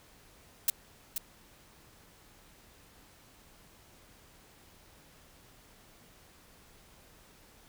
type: noise with echo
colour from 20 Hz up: blue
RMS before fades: -25 dBFS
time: 0.68-0.7 s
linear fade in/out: 2 ms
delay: 480 ms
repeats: 1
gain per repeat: -8 dB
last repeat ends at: 1.18 s
effects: pink hiss -59 dBFS RMS until 7.68 s